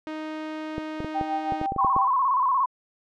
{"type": "tone", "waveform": "sawtooth", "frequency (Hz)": 311.1, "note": "D#4", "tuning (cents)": 0, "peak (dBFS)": -27, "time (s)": [0.07, 1.66], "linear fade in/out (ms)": 0}
{"type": "clicks", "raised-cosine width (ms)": 2, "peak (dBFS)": -17, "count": 10, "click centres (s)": [0.781, 1.004, 1.046, 1.212, 1.522, 1.614, 1.721, 1.763, 1.847, 1.964]}
{"type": "tone with tremolo", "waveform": "sine", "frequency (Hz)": 784, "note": "G5", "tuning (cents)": 0, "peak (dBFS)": -23, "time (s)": [1.14, 2.09], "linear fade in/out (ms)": 20, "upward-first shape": "sine", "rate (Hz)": 6.1, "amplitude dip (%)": 70}
{"type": "tone with vibrato", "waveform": "sine", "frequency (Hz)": 1046.5, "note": "C6", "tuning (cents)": 0, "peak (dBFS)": -19, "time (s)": [1.78, 2.66], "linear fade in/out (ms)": 10, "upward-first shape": "square", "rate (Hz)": 17, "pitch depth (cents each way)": 77}
{"effects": ["low-pass 3000 Hz 12 dB/octave"]}